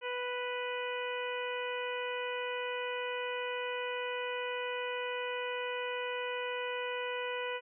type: harmonic tone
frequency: 493.9 Hz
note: B4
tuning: in tune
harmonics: 1 / 2 / 3 / 4 / 5 / 6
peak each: -37 / -41 / -43 / -44 / -43 / -45 dBFS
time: 0.01-7.61 s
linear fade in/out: 50 ms
effects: none